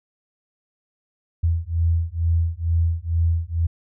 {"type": "beating tone pair", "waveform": "sine", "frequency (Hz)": [82.41, 84.61], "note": ["E2", "E2"], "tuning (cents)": [0, 46], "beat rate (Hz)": 2.2, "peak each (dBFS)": -21, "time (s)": [1.43, 3.67], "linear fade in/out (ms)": 10, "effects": []}